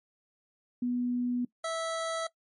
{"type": "tone pair in turn", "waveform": ["sine", "25% pulse"], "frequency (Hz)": [245.3, 654.9], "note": ["B3", "E5"], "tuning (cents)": [-12, -11], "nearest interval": "octave + perfect fourth", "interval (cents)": 1701, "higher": "second", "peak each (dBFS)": -27, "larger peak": "neither", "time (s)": [[0.82, 1.45], [1.64, 2.27]], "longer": "neither", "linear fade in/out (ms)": 5, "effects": ["noise-tail reverb RT60 0.1 s tail -19 dB re dry", "MP3 48 kbps"]}